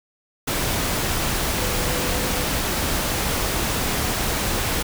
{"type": "tone in noise", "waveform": "sine", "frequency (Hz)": 499.5, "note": "B4", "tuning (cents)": 20, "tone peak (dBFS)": -32, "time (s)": [1.58, 2.45], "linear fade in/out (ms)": 10, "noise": "pink", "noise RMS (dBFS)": -23, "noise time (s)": [0.47, 4.83], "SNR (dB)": -12, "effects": []}